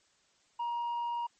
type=tone with tanh clipping; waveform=sine; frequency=947 Hz; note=A#5; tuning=27 cents sharp; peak=-32 dBFS; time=0.59-1.27 s; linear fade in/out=10 ms; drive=2 dB; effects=white hiss -69 dBFS RMS until 1.39 s + MP3 32 kbps